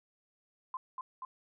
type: tone with echo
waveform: sine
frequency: 1034 Hz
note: C6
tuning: 21 cents flat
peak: -35 dBFS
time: 0.74-0.77 s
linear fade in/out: 2 ms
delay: 240 ms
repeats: 2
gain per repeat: -2 dB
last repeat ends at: 1.25 s
effects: none